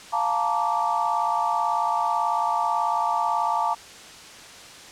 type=chord; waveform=sine; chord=Bb major seventh; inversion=second; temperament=just; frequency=699.2 / 874.1 / 932.3 / 1165.4 Hz; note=F5 / A5 / Bb5 / D6; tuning=+2 / -12 / 0 / -14 cents; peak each=-28 / -25 / -26 / -27 dBFS; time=0.12-3.75 s; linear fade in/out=20 ms; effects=white hiss -43 dBFS RMS until 4.91 s + low-pass 7000 Hz 12 dB/octave